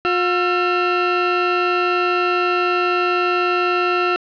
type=tone pair together; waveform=30% pulse; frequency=357.6 / 1350 Hz; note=F4 / E6; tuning=+41 / +41 cents; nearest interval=octave + major seventh; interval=2300 cents; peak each=-16 dBFS; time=0.05-4.16 s; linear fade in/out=0 ms; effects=resampled to 11025 Hz + 8-bit